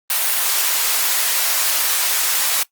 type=high-pass noise; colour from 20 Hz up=white; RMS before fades=-18 dBFS; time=0.1-2.63 s; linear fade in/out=2 ms; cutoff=710 Hz; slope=12 dB/octave; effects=noise-tail reverb RT60 0.1 s tail -19 dB re dry + Opus 32 kbps